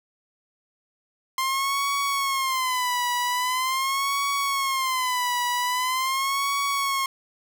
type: tone with vibrato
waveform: sawtooth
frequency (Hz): 1046.5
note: C6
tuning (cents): 0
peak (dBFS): -19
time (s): 1.38-7.06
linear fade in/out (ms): 2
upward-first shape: sine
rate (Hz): 0.43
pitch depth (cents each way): 120
effects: none